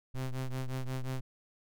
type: ring-modulated tone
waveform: square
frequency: 65.41 Hz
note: C2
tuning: in tune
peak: -31 dBFS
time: 0.14-1.21 s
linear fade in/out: 10 ms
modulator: 62.6 Hz
effects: none